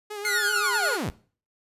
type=tone with vibrato; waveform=sawtooth; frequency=414 Hz; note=G#4; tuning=5 cents flat; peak=-29 dBFS; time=0.1-0.96 s; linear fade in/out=10 ms; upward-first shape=sine; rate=7.8 Hz; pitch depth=43 cents each way
type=tone with tremolo; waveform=square; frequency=1441 Hz; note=F#6; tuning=46 cents flat; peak=-23 dBFS; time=0.24-0.98 s; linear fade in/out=50 ms; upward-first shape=sine; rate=10 Hz; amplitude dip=45%
type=linear sweep; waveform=sawtooth; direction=down; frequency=2146 to 59.8 Hz; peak=-23 dBFS; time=0.25-1.1 s; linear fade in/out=0 ms
effects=noise-tail reverb RT60 0.4 s tail -18 dB re dry + resampled to 32000 Hz